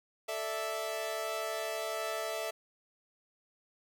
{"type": "chord", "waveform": "sawtooth", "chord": "A suspended fourth", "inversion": "none", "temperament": "equal", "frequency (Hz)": [440, 587.3, 659.3], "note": ["A4", "D5", "E5"], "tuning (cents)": [0, 0, 0], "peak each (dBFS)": [-37, -38, -32], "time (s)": [0.28, 2.51], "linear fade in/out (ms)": 10, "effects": ["11-bit"]}